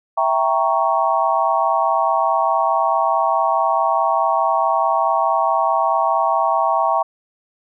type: chord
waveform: sine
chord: E diminished seventh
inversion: none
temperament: equal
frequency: 659.3 / 784 / 932.3 / 1108.7 Hz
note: E5 / G5 / Bb5 / Db6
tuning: 0 / 0 / 0 / 0 cents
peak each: -20 dBFS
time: 0.17-7.03 s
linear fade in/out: 10 ms
effects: none